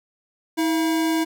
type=tone pair together; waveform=square; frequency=321.8 / 681.9 Hz; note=E4 / F5; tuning=-42 / -42 cents; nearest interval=octave + minor second; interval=1300 cents; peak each=-20 / -32 dBFS; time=0.57-1.25 s; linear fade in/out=20 ms; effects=none

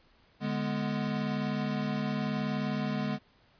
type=chord; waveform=square; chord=G# diminished; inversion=second; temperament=equal; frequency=146.83 / 207.7 / 246.9 Hz; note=D3 / G#3 / B3; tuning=0 / 0 / 0 cents; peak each=-36 / -33 / -36 dBFS; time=0.4-3.19 s; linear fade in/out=50 ms; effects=pink hiss -64 dBFS RMS until 3.59 s + resampled to 11025 Hz

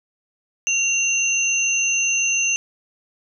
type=tone pair together; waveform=sine; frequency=2759 / 6194 Hz; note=F7 / G8; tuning=-22 / -22 cents; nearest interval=octave + major second; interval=1400 cents; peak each=-20 dBFS; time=0.67-2.56 s; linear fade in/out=0 ms; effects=none

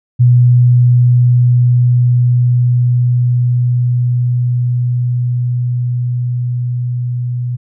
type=tone with level ramp; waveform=sine; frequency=122.8 Hz; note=B2; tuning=9 cents flat; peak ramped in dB=-4 to -15 dBFS; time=0.19-7.57 s; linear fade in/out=20 ms; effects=none

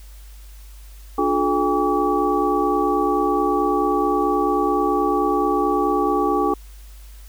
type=tone cluster; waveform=sine; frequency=293.2 / 357.6 / 426.9 / 805 / 1143 Hz; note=D4 / F4 / G#4 / G5 / D6; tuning=-3 / +41 / +48 / +46 / -47 cents; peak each=-23 dBFS; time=1.18-6.54 s; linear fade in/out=5 ms; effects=added 50 Hz sine -38 dBFS peak until 7.28 s + white hiss -51 dBFS RMS until 7.28 s

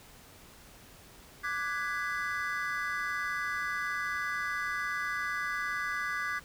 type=chord; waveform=triangle; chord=G# half-diminished seventh; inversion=second; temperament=equal with one note detuned; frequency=1174.7 / 1480 / 1661.2 / 1998.5 Hz; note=D6 / F#6 / G#6 / B6; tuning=0 / 0 / 0 / +20 cents; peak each=-35 / -36 / -34 / -36 dBFS; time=1.43-6.4 s; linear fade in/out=20 ms; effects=pink hiss -54 dBFS RMS until 6.44 s

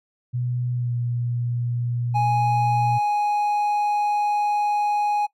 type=tone with pitch glide; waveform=sine; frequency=123.1 to 120.36 Hz; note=B2 to B2; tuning=-5 to -44 cents; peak=-22 dBFS; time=0.33-2.99 s; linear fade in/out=20 ms; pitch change=-39 cents; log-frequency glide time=0.74-0.93 s
type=tone; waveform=triangle; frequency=830.6 Hz; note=G#5; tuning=in tune; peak=-17 dBFS; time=2.14-5.27 s; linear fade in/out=20 ms
effects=noise-tail reverb RT60 0.1 s tail -20 dB re dry

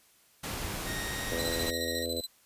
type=noise; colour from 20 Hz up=pink; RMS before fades=-36 dBFS; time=0.43-1.71 s; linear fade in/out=10 ms
type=tone with pitch glide; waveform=sawtooth; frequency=1864.7 to 1884.2 Hz; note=A#6 to A#6; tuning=0 to +18 cents; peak=-34 dBFS; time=0.84-2.06 s; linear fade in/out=50 ms; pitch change=+18 cents; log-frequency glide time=1-1.48 s
type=harmonic tone; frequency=83.4 Hz; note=E2; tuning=21 cents sharp; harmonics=1 / 3 / 4 / 5 / 6 / 7 / 8; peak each=-42 / -40 / -41 / -41 / -36 / -41 / -48 dBFS; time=1.31-2.21 s; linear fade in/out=5 ms
type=tone with tremolo; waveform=sawtooth; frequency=4027 Hz; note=B7; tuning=33 cents sharp; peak=-30 dBFS; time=1.38-2.27 s; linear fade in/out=20 ms; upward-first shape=square; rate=14 Hz; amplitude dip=65%
effects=white hiss -63 dBFS RMS until 2.45 s + resampled to 32000 Hz

